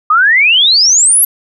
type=exponential sweep; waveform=sine; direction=up; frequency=1200 to 11840 Hz; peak=-5 dBFS; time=0.1-1.25 s; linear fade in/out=5 ms; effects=none